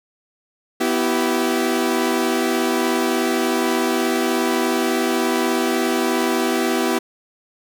sawtooth chord, E minor, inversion second, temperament equal with one note detuned, 246.9 / 329.6 / 386.2 Hz, B3 / E4 / G4, 0 / 0 / -26 cents, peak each -18 dBFS, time 0.8-6.99 s, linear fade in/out 10 ms, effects none

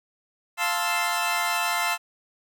20% pulse chord, F major seventh, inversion none, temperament equal, 698.5 / 880 / 1046.5 / 1318.5 Hz, F5 / A5 / C6 / E6, 0 / 0 / 0 / 0 cents, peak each -24 dBFS, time 0.57-1.98 s, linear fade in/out 50 ms, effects none

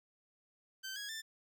15% pulse tone with pitch steps, 1547 / 1658 / 1777 Hz, G6 / G#6 / A6, -23 / -3 / +17 cents, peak -35 dBFS, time 0.83-1.22 s, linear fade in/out 20 ms, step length 130 ms, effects none

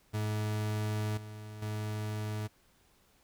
40% pulse tone with level steps, 106.6 Hz, G#2, 46 cents sharp, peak -30 / -42 / -33 dBFS, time 0.13-2.48 s, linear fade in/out 20 ms, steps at 1.17 / 1.62 s, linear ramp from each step 5 ms, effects pink hiss -67 dBFS RMS until 3.23 s

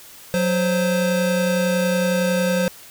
square tone pair together, 183.96 / 521 Hz, F#3 / C5, -10 / -7 cents, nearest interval octave + tritone, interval 1803 cents, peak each -21 dBFS, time 0.34-2.68 s, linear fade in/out 0 ms, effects white hiss -43 dBFS RMS until 2.9 s

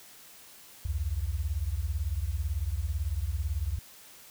sine beating tone pair, 65.41 / 83.41 Hz, C2 / E2, 0 / +21 cents, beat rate 18 Hz, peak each -31 dBFS, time 0.85-3.79 s, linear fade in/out 5 ms, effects white hiss -52 dBFS RMS until 4.3 s

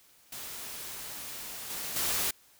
white noise with level steps, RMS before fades -41 / -37 / -30 dBFS, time 0.32-2.31 s, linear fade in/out 5 ms, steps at 1.7 / 1.96 s, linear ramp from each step 2 ms, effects white hiss -61 dBFS RMS until 2.59 s

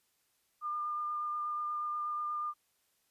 sine tone with vibrato, 1205 Hz, D6, 44 cents sharp, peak -33 dBFS, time 0.61-2.54 s, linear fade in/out 50 ms, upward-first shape triangle, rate 8.3 Hz, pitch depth 13 cents each way, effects white hiss -75 dBFS RMS until 3.1 s + resampled to 32000 Hz

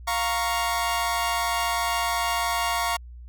sawtooth chord, Bb minor, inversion second, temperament equal, 698.5 / 932.3 / 1108.7 Hz, F5 / Bb5 / Db6, 0 / 0 / 0 cents, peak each -24 dBFS, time 0.07-2.97 s, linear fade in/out 10 ms, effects added 60 Hz sine -39 dBFS peak until 3.28 s

